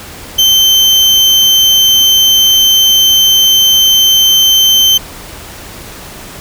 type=tone; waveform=35% pulse; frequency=3100 Hz; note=G7; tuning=20 cents flat; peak=-3 dBFS; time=0.38-4.98 s; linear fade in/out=10 ms; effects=pink hiss -29 dBFS RMS until 6.4 s